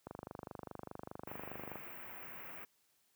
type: click train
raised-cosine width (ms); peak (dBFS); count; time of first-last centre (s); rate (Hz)
1; -30; 43; 0.07-1.757; 24.9
type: band-stop noise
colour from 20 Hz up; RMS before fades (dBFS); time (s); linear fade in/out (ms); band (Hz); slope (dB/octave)
white; -49; 1.27-2.65; 5; 2600 to 16000; 48
effects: white hiss -75 dBFS RMS until 3.15 s + high-pass 80 Hz 12 dB/octave